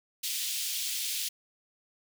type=high-pass noise; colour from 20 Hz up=pink; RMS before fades=-33 dBFS; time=0.23-1.29 s; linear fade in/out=10 ms; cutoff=2900 Hz; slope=24 dB/octave; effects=none